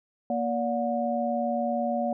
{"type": "tone cluster", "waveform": "sine", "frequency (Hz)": [235.5, 577, 724], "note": ["A#3", "D5", "F#5"], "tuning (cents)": [18, -31, -38], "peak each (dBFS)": -29, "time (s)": [0.3, 2.13], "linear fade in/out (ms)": 2, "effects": []}